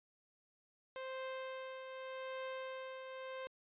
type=tone with tremolo; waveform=sawtooth; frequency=523.3 Hz; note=C5; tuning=in tune; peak=-37 dBFS; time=0.96-3.47 s; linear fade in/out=0 ms; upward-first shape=triangle; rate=0.84 Hz; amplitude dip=50%; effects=resampled to 8000 Hz